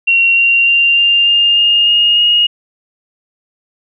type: tone with pitch steps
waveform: sine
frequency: 2743 / 2760 / 2778 / 2796 / 2814 / 2832 / 2850 / 2868 Hz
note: F7 / F7 / F7 / F7 / F7 / F7 / F7 / F7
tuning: -32 / -21 / -10 / +1 / +12 / +23 / +34 / +45 cents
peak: -7 dBFS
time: 0.07-2.47 s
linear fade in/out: 10 ms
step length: 300 ms
effects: none